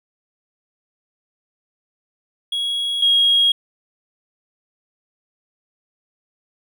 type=tone pair in turn; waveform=triangle; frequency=3322 / 3282 Hz; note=G#7 / G#7; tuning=0 / -21 cents; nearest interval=unison; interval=21 cents; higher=first; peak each=-18 / -9 dBFS; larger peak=second; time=2.52-3.02 / 3.02-3.52 s; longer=neither; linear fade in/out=5 ms; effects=tanh soft clip ceiling -9 dBFS